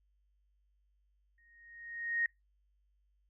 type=tone with exponential growth; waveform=sine; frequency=1864.7 Hz; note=A#6; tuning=in tune; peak=-27 dBFS; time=1.38-2.26 s; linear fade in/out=2 ms; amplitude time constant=190 ms; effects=noise-tail reverb RT60 0.2 s tail -26 dB re dry + added 50 Hz sine -70 dBFS peak until 3.29 s